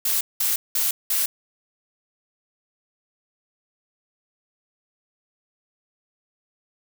blue noise bursts, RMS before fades -22 dBFS, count 4, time 0.05-1.26 s, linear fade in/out 5 ms, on 160 ms, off 190 ms, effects none

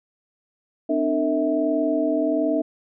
sine tone cluster, 260.2 / 301.4 / 456.1 / 648 Hz, C4 / D4 / A#4 / E5, -9 / +45 / -38 / -30 cents, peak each -27 / -22 / -29 / -23 dBFS, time 0.89-2.62 s, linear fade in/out 10 ms, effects none

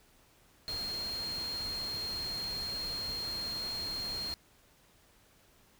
sine tone in noise, 4224 Hz, C8, 16 cents sharp, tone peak -35 dBFS, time 0.68-4.34 s, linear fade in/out 0 ms, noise pink, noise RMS -45 dBFS, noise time 0.68-4.34 s, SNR +7 dB, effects pink hiss -64 dBFS RMS until 5.79 s

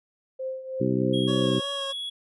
sine tone with tremolo, 523.3 Hz, C5, in tune, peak -27 dBFS, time 0.39-1.63 s, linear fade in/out 10 ms, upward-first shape triangle, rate 3.1 Hz, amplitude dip 75%
harmonic tone, 64 Hz, C2, 38 cents flat, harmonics 2 / 3 / 4 / 5 / 6, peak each -28 / -28 / -28 / -28 / -28 dBFS, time 0.8-1.6 s, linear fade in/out 10 ms
triangle tone with pitch glide, 3281 to 3358 Hz, G#7 to G#7, -22 to +18 cents, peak -29 dBFS, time 1.13-2.1 s, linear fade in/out 10 ms, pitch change +40 cents, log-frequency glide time 1.87-1.93 s
25% pulse tone with vibrato, 554.4 Hz, C#5, in tune, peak -28 dBFS, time 1.27-1.93 s, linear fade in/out 20 ms, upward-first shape sine, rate 2.9 Hz, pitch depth 22 cents each way
effects resampled to 24000 Hz

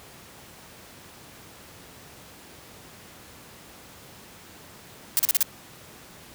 blue noise bursts, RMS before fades -20 dBFS, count 5, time 5.17-5.428 s, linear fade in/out 0 ms, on 22 ms, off 37 ms, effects pink hiss -47 dBFS RMS until 6.34 s + high-pass 80 Hz 12 dB/octave

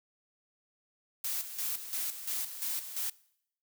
blue noise with tremolo, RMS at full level -34 dBFS, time 1.24-3.1 s, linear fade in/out 5 ms, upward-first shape square, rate 2.9 Hz, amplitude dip 65%, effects noise-tail reverb RT60 0.7 s tail -22 dB re dry

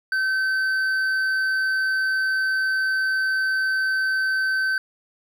triangle tone with hard clipping, 1538 Hz, G6, 33 cents flat, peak -21 dBFS, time 0.12-4.78 s, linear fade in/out 2 ms, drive 8 dB, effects none

